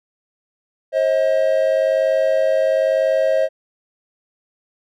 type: tone pair together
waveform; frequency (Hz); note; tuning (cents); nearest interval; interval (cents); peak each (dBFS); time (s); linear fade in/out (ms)
triangle; 534 / 635; C5 / D#5; +35 / +35; minor third; 300; -15; 0.92-3.49; 50
effects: none